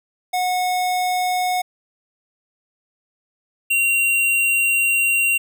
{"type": "tone pair in turn", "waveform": "square", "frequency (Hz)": [730, 2756], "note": ["F#5", "F7"], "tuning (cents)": [-24, -24], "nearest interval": "octave + major seventh", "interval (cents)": 2300, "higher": "second", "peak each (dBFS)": [-19, -16], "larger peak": "second", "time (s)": [[0.33, 1.62], [3.7, 5.38]], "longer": "second", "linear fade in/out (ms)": 10, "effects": []}